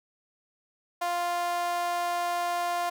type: tone with high-pass filter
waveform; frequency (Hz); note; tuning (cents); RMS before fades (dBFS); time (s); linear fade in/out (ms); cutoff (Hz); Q
sawtooth; 349.2; F4; 0; -29; 1.01-2.9; 10; 800; 6.3
effects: none